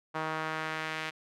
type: tone with band-pass filter sweep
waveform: sawtooth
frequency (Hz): 157.7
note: D#3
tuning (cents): +24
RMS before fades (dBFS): -35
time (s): 0.14-1.11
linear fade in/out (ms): 20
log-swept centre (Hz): 1100 to 2300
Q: 1.3
effects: none